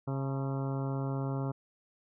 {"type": "harmonic tone with a mistuned harmonic", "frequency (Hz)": 135.7, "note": "C#3", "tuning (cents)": -36, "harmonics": [1, 2, 3, 4, 5, 6, 7, 8, 9, 10], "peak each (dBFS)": [-32, -38, -42, -44, -46, -48, -49, -50, -51, -52], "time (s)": [0.07, 1.52], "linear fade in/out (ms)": 10, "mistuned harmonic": 6, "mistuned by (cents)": 71, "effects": []}